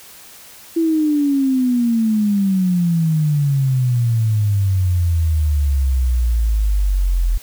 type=exponential sweep; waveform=sine; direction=down; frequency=334 to 41.2 Hz; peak=-13 dBFS; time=0.76-7.38 s; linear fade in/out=10 ms; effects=white hiss -41 dBFS RMS until 7.42 s